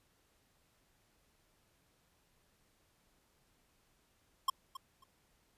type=tone with echo; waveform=square; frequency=1068 Hz; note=C6; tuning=35 cents sharp; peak=-28 dBFS; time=4.48-4.5 s; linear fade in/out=5 ms; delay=270 ms; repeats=2; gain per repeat=-15 dB; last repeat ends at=5.04 s; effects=pink hiss -73 dBFS RMS until 5.57 s + resampled to 32000 Hz